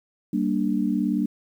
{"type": "chord", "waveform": "sine", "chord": "G minor", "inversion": "none", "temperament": "equal with one note detuned", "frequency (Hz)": [194.98, 233.1, 293.7], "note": ["G3", "Bb3", "D4"], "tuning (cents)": [-9, 0, 0], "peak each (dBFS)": -25, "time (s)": [0.33, 1.26], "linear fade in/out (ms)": 5, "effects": ["9-bit"]}